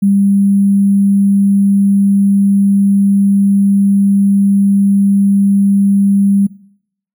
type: tone with sample-and-hold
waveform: sine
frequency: 198.5 Hz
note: G3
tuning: 22 cents sharp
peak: -7 dBFS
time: 0.02-6.47 s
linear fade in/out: 10 ms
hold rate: 11025 Hz
effects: noise-tail reverb RT60 0.7 s tail -21 dB re dry